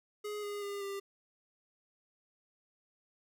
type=tone with pitch steps; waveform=square; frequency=417.8 / 410.6 / 403.6 / 396.6 Hz; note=G#4 / G#4 / G#4 / G4; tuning=+10 / -20 / -49 / +20 cents; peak=-38 dBFS; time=0.24-1 s; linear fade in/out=10 ms; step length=190 ms; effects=none